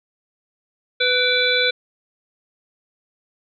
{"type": "harmonic tone with a mistuned harmonic", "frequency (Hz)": 497.3, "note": "B4", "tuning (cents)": 12, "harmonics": [1, 3, 5, 7, 8], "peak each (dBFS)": [-22, -22, -22, -22, -22], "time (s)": [1, 1.71], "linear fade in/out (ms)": 10, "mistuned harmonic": 5, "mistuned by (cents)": -120, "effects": []}